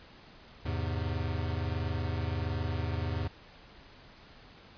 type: chord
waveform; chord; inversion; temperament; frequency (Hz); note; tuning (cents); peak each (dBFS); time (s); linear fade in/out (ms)
square; E augmented; none; equal; 82.41 / 103.83 / 130.81; E2 / G#2 / B#2; 0 / 0 / 0; -34 / -36 / -39; 0.65-3.28; 10
effects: pink hiss -54 dBFS RMS until 4.77 s + resampled to 11025 Hz